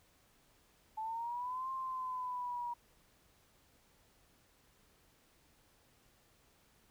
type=linear two-way sweep; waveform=sine; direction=up then down; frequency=866 to 1058 to 953 Hz; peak=-37 dBFS; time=0.97-2.74 s; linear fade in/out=10 ms; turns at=1.71 s; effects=pink hiss -69 dBFS RMS until 6.9 s